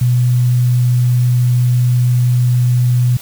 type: tone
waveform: sine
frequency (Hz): 123.4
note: B2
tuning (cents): -1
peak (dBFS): -9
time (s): 0.01-3.17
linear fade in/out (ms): 5
effects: white hiss -35 dBFS RMS until 3.21 s